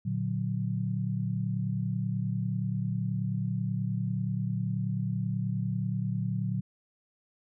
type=chord; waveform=sine; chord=Bb augmented; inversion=none; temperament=equal; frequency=116.54 / 146.83 / 185 Hz; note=Bb2 / D3 / F#3; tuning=0 / 0 / 0 cents; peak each=-31 / -34 / -32 dBFS; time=0.05-6.61 s; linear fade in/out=10 ms; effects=none